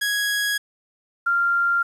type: tone pair in turn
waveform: sawtooth / sine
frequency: 1661.2 / 1389.7 Hz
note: G#6 / F6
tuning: 0 / -9 cents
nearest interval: minor third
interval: 309 cents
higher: first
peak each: -17 dBFS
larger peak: neither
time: 0.01-0.58 / 1.26-1.83 s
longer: neither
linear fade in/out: 10 ms
effects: resampled to 32000 Hz + 9-bit